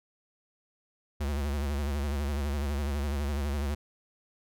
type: tone with vibrato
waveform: square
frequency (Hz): 71.6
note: D2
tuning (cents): -43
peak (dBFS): -29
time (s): 1.2-3.75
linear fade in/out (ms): 10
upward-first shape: sine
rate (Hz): 12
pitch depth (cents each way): 88
effects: none